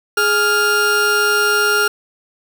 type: tone pair together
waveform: 40% pulse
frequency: 416.5 / 1401 Hz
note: G#4 / F6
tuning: +5 / +5 cents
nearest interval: octave + major sixth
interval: 2100 cents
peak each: -18 / -13 dBFS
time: 0.17-1.88 s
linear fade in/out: 5 ms
effects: none